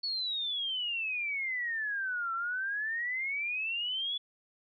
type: exponential two-way sweep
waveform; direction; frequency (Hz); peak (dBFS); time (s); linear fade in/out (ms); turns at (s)
sine; down then up; 4457 to 1336 to 3450; -31; 0.03-4.18; 10; 2.33
effects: none